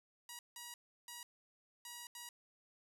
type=tone bursts at uneven times; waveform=5% pulse; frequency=960 Hz; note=B5; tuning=49 cents flat; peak=-36 dBFS; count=5; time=0.29-0.39 / 0.56-0.74 / 1.08-1.23 / 1.85-2.07 / 2.15-2.29 s; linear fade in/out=2 ms; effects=none